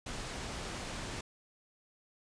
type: low-pass noise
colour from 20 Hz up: pink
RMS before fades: -41 dBFS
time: 0.06-1.21 s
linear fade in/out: 5 ms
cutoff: 8500 Hz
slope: 12 dB/octave
effects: resampled to 22050 Hz